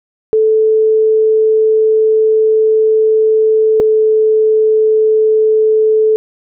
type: tone pair in turn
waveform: sine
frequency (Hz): 437.3 / 435.3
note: A4 / A4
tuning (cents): -11 / -19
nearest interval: unison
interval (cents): 8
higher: first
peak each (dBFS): -7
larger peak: neither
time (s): 0.33-3.8 / 3.8-6.16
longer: first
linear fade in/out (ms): 0
effects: none